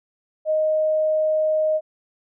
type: tone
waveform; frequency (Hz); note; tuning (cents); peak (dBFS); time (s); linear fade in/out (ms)
sine; 622.3; D#5; 0; -17; 0.45-1.81; 50
effects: none